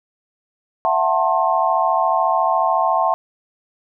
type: chord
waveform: sine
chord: F# half-diminished seventh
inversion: third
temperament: just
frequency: 666 / 740 / 888 / 1065.6 Hz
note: E5 / F#5 / A5 / C6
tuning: +18 / 0 / +16 / +31 cents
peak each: -20 dBFS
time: 0.85-3.14 s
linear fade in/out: 0 ms
effects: none